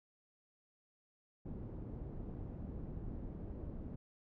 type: low-pass noise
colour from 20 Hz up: pink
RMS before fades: -45 dBFS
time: 1.45-3.96 s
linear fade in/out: 10 ms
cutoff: 340 Hz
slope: 12 dB/octave
effects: none